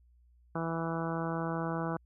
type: harmonic tone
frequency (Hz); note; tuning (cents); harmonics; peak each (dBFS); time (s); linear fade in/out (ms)
164.81; E3; 0; 1 / 2 / 3 / 4 / 5 / 6 / 7 / 8 / 9; -35 / -38 / -40 / -41 / -42 / -43 / -43 / -44 / -45; 0.55-1.97; 5
effects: added 60 Hz sine -60 dBFS peak until 2.05 s